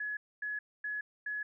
sine tone bursts, 1693 Hz, G#6, 33 cents sharp, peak -34 dBFS, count 4, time 0-1.43 s, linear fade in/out 5 ms, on 170 ms, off 250 ms, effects none

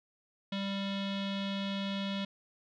square tone with low-pass filter, 197 Hz, G3, 9 cents sharp, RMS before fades -35 dBFS, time 0.52-2.25 s, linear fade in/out 5 ms, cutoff 3500 Hz, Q 5.3, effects none

